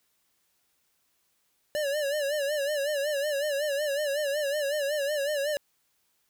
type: tone with vibrato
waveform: square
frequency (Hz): 579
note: D5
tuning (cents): -25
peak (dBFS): -27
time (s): 1.75-5.57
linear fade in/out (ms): 0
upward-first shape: sine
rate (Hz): 5.4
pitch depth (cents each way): 93
effects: white hiss -72 dBFS RMS until 6.29 s